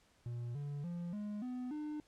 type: tone with pitch steps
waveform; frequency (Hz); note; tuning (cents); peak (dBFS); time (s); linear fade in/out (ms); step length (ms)
triangle; 119.6 / 143.88 / 173.09 / 208.2 / 250.5 / 301.4; A#2 / D3 / F3 / G#3 / B3 / D4; +45 / -35 / -15 / +5 / +25 / +45; -37; 0.26-2; 0; 290
effects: pink hiss -70 dBFS RMS until 2.07 s + low-pass 9000 Hz 12 dB/octave